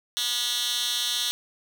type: tone with high-pass filter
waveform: 10% pulse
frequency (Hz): 242.2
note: B3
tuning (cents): -34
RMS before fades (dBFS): -27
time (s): 0.17-1.31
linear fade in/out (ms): 0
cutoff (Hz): 3500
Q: 2.2
effects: none